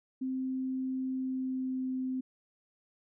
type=tone with pitch glide; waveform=sine; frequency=260.7 to 258.6 Hz; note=C4 to C4; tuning=-6 to -20 cents; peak=-31 dBFS; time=0.21-2.21 s; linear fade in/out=10 ms; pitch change=-14 cents; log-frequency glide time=1.14-1.92 s; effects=none